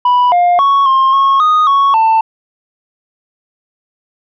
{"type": "tone with pitch steps", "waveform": "sine", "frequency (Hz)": [985, 706, 1110, 1064, 1092, 1240, 1109, 891], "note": ["B5", "F5", "C#6", "C6", "C#6", "D#6", "C#6", "A5"], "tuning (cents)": [-5, 19, 2, 29, -26, -6, 0, 22], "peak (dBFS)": -4, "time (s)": [0.05, 2.21], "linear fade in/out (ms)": 5, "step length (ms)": 270, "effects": ["tanh soft clip ceiling -6 dBFS"]}